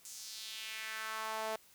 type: tone with high-pass filter sweep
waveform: sawtooth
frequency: 219.6 Hz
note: A3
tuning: 3 cents flat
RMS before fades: -42 dBFS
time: 0.05-1.56 s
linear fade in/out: 2 ms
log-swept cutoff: 7300 to 610 Hz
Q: 2.1
effects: white hiss -63 dBFS RMS until 1.74 s